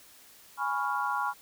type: chord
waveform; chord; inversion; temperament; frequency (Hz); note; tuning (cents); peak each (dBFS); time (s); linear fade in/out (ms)
sine; C# dominant seventh; second; equal; 830.6 / 987.8 / 1108.7 / 1396.9; G#5 / B5 / C#6 / E#6; 0 / 0 / 0 / 0; -33; 0.57-1.34; 50
effects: white hiss -55 dBFS RMS until 1.41 s